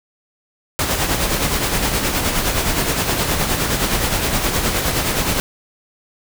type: noise with tremolo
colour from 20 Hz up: pink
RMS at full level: -17 dBFS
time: 0.79-5.4 s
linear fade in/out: 0 ms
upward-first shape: sine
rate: 9.6 Hz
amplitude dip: 45%
effects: none

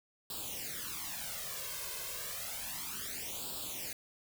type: noise with flanger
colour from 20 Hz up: white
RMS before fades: -41 dBFS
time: 0.3-3.93 s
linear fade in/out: 2 ms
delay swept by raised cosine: 0.24 to 1.94 ms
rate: 0.31 Hz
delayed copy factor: +0.85
effects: none

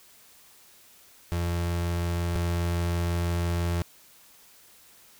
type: tone pair in turn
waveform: 35% pulse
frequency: 86 / 86 Hz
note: F2 / F2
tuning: -26 / -26 cents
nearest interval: unison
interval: 0 cents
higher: neither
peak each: -24 / -23 dBFS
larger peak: second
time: 1.32-2.36 / 2.36-3.82 s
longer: second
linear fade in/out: 0 ms
effects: white hiss -55 dBFS RMS until 5.19 s

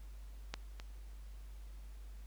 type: clicks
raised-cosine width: 0.2 ms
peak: -21 / -30 dBFS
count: 2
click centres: 0.54 / 0.799 s
effects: added 50 Hz sine -47 dBFS peak until 2.26 s + pink hiss -66 dBFS RMS until 2.26 s

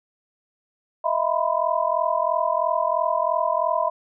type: tone cluster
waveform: sine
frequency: 630 / 673 / 977 / 1020 Hz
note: D#5 / E5 / B5 / C6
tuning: +21 / +36 / -19 / -44 cents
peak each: -25 dBFS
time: 1.04-3.9 s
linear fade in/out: 10 ms
effects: none

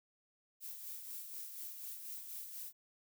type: noise with tremolo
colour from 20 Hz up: violet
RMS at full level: -45 dBFS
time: 0.6-2.73 s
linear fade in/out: 50 ms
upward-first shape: sine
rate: 4.1 Hz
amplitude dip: 45%
effects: none

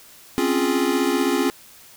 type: chord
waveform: square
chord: Db major seventh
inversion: third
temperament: equal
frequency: 261.6 / 277.2 / 349.2 / 415.3 Hz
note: C4 / Db4 / F4 / Ab4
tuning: 0 / 0 / 0 / 0 cents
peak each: -25 / -24 / -24 / -26 dBFS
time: 0.38-1.5 s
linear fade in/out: 0 ms
effects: white hiss -47 dBFS RMS until 1.96 s

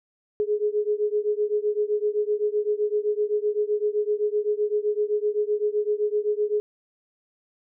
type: beating tone pair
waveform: sine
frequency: 416.2 / 424 Hz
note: G#4 / G#4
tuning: +4 / +36 cents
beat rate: 7.8 Hz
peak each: -24 / -25 dBFS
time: 0.4-6.6 s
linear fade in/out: 0 ms
effects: none

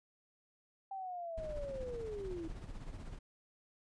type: linear sweep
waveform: sine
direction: down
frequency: 787 to 316.6 Hz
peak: -40 dBFS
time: 0.91-2.48 s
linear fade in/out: 5 ms
type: noise with tremolo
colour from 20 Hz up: brown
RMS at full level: -44 dBFS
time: 1.37-3.19 s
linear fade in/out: 10 ms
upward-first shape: sine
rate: 16 Hz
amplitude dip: 50%
effects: resampled to 22050 Hz

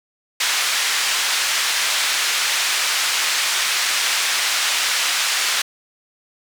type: band-pass noise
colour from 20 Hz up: pink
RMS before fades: -20 dBFS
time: 0.4-5.62 s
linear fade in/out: 5 ms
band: 1700 to 7800 Hz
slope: 12 dB/octave
effects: none

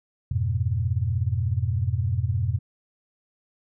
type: chord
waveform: sine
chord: F diminished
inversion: none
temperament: equal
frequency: 87.31 / 103.83 / 123.47 Hz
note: F2 / Ab2 / Cb3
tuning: 0 / 0 / 0 cents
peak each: -26 dBFS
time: 0.31-2.59 s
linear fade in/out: 5 ms
effects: none

